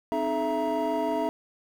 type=tone cluster; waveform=triangle; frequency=260.6 / 306.9 / 426.2 / 665 / 943 Hz; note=C4 / D#4 / G#4 / E5 / A#5; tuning=-7 / -24 / +45 / +15 / +20 cents; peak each=-31 / -29 / -30 / -26 / -29 dBFS; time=0.12-1.29 s; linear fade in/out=0 ms; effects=tanh soft clip ceiling -16 dBFS + 9-bit